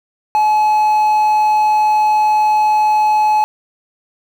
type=tone with quantisation; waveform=triangle; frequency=853 Hz; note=G#5; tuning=46 cents sharp; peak=-8 dBFS; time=0.35-3.44 s; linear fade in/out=0 ms; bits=6; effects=none